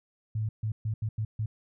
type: tone bursts at uneven times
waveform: sine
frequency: 108.8 Hz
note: A2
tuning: 19 cents flat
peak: -27 dBFS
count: 6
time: 0.35-0.49 / 0.63-0.72 / 0.85-0.94 / 1.02-1.09 / 1.18-1.25 / 1.39-1.46 s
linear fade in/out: 5 ms
effects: none